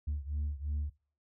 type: beating tone pair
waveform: sine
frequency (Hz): 72.5 / 75.4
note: D2 / D2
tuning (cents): -22 / +46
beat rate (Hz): 2.9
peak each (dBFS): -33 / -35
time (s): 0.07-0.9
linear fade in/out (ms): 10
effects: noise-tail reverb RT60 0.4 s tail -23 dB re dry + tanh soft clip ceiling -29 dBFS